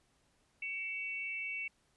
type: tone pair together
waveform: sine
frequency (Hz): 2249 / 2674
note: C#7 / E7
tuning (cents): +24 / +24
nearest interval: minor third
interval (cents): 300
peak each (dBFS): -39 / -40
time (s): 0.62-1.68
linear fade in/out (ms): 5
effects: pink hiss -73 dBFS RMS until 1.96 s + resampled to 24000 Hz